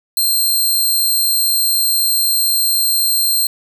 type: tone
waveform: 10% pulse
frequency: 4169 Hz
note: C8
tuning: 7 cents flat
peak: -6 dBFS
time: 0.17-3.47 s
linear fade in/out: 2 ms
effects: none